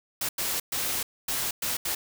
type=noise bursts at uneven times; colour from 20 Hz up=white; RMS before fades=-29 dBFS; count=6; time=0.21-0.29 / 0.38-0.6 / 0.72-1.03 / 1.28-1.51 / 1.62-1.77 / 1.85-1.95 s; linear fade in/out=5 ms; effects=none